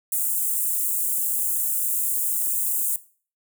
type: high-pass noise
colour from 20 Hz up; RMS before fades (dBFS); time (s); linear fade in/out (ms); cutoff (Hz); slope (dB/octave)
white; -24; 0.12-2.96; 2; 7600; 48
effects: noise-tail reverb RT60 0.4 s tail -17 dB re dry